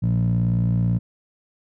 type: tone with band-pass filter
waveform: 15% pulse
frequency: 58.27 Hz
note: A#1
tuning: in tune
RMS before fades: -20 dBFS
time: 0.02-0.99 s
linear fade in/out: 20 ms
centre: 140 Hz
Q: 6.1
effects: none